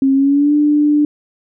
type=tone with pitch glide; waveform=sine; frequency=270 to 296.1 Hz; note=C#4 to D4; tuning=-45 to +14 cents; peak=-9 dBFS; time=0.02-1.05 s; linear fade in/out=2 ms; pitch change=+159 cents; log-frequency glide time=0.14-0.54 s; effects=none